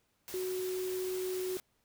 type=tone in noise; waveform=sine; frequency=370 Hz; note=F#4; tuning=in tune; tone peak=-33 dBFS; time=0.34-1.57 s; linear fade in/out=0 ms; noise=white; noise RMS=-45 dBFS; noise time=0.28-1.6 s; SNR=+9 dB; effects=pink hiss -75 dBFS RMS until 1.84 s